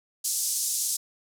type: band-pass noise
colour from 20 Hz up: pink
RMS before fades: -28 dBFS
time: 0.24-0.97 s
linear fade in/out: 10 ms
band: 5700 to 12000 Hz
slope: 24 dB/octave
effects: none